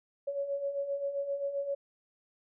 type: beating tone pair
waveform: sine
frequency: 554.4 / 562 Hz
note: C#5 / C#5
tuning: 0 / +24 cents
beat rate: 7.6 Hz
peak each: -39 / -32 dBFS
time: 0.27-1.75 s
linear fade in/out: 10 ms
effects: none